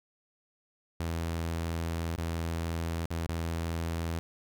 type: tone with dropouts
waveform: sawtooth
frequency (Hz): 83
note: E2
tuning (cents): +12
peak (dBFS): -27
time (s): 1-4.19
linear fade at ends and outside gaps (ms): 0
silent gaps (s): 2.16-2.179 / 3.057-3.105 / 3.265-3.29
effects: none